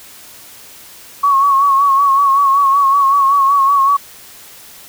sine tone with vibrato, 1108.7 Hz, C#6, in tune, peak -8 dBFS, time 1.23-3.97 s, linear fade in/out 10 ms, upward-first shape sine, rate 5.3 Hz, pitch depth 50 cents each way, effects white hiss -38 dBFS RMS until 4.88 s

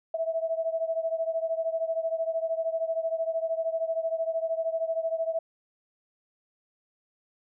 sine beating tone pair, 650 / 663 Hz, E5 / E5, -24 / +10 cents, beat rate 13 Hz, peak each -28 / -31 dBFS, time 0.14-5.39 s, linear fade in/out 5 ms, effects none

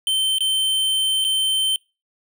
square tone with dropouts, 3100 Hz, G7, 20 cents flat, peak -18 dBFS, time 0.07-1.76 s, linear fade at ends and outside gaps 1 ms, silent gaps 0.384-0.406 / 1.243-1.248 s, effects noise-tail reverb RT60 0.3 s tail -26 dB re dry

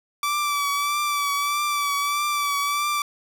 sawtooth tone with vibrato, 1158 Hz, D6, 25 cents flat, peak -18 dBFS, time 0.23-3.02 s, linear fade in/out 2 ms, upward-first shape triangle, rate 1.6 Hz, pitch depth 39 cents each way, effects none

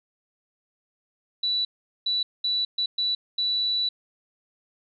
sine tone bursts at uneven times, 3951 Hz, B7, in tune, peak -22 dBFS, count 6, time 1.43-1.65 / 2.06-2.23 / 2.44-2.65 / 2.78-2.86 / 2.98-3.15 / 3.38-3.89 s, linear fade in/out 5 ms, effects none

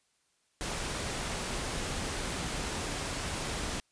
pink noise, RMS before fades -35 dBFS, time 0.61-3.8 s, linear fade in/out 0 ms, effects white hiss -73 dBFS RMS until 3.91 s + resampled to 22050 Hz

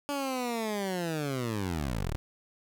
15% pulse linear sweep, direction down, 289.3 to 30.87 Hz, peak -24 dBFS, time 0.09-2.16 s, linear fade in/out 0 ms, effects none

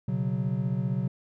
triangle chord, B suspended second, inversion none, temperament just, 123.47 / 138.9 / 185.21 Hz, B2 / C#3 / F#3, 0 / +4 / +2 cents, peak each -28 dBFS, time 0.08-1.08 s, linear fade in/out 5 ms, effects none

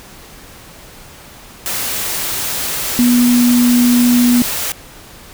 sine tone in noise, 243.4 Hz, B3, 25 cents flat, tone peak -8 dBFS, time 2.99-4.42 s, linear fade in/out 0 ms, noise white, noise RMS -20 dBFS, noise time 1.66-4.72 s, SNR +9 dB, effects pink hiss -38 dBFS RMS until 5.33 s

